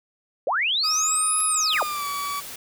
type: linear two-way sweep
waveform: sine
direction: up then down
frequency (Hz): 449.2 to 11140 to 449.2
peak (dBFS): -20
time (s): 0.47-1.83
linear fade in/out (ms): 2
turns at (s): 1.43
type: tone with pitch glide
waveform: 40% pulse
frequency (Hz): 1260 to 1142.2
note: D#6 to D6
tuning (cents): +21 to -49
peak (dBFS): -26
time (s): 0.83-2.41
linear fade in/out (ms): 20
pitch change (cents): -170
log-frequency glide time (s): 1.72-2.07
type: noise with exponential growth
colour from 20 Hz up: white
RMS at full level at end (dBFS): -36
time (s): 1.33-1.41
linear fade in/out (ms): 2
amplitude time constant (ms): 17
type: noise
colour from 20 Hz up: white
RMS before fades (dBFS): -37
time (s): 1.72-2.56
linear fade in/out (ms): 5
effects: none